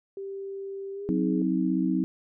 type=tone with pitch glide; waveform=sine; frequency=392 to 417.7 Hz; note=G4 to G#4; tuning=0 to +10 cents; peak=-33 dBFS; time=0.17-1.42 s; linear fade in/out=2 ms; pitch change=+110 cents; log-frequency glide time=0.93-1.15 s
type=chord; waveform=sine; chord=C diminished; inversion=second; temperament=equal with one note detuned; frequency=185 / 261.6 / 317.3 Hz; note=Gb3 / C4 / Eb4; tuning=0 / 0 / +34 cents; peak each=-27 dBFS; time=1.09-2.04 s; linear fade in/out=0 ms
effects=none